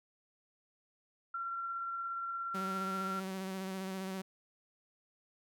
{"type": "tone with tremolo", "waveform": "sine", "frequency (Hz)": 1366, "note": "F6", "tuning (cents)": -39, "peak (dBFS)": -35, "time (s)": [1.34, 3.2], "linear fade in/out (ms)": 5, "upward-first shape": "triangle", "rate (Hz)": 17, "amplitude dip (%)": 25}
{"type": "tone with vibrato", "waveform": "sawtooth", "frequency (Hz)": 190, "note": "F#3", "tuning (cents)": 46, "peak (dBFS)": -34, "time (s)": [2.54, 4.22], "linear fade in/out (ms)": 10, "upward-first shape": "square", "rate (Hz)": 15, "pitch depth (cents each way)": 20}
{"effects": []}